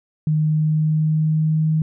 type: tone with pitch glide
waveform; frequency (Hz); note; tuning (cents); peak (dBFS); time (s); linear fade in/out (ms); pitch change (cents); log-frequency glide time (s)
sine; 154.2 to 156.99; D#3 to D#3; -15 to +16; -15; 0.27-1.82; 2; +31; 0.37-1.7
effects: none